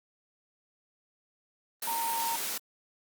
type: tone in noise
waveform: sine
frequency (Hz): 921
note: A#5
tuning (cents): -21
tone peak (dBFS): -30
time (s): 1.87-2.36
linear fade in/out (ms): 5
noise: white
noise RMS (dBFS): -34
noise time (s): 1.82-2.58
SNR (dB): +1
effects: high-pass 200 Hz 12 dB/octave + Opus 32 kbps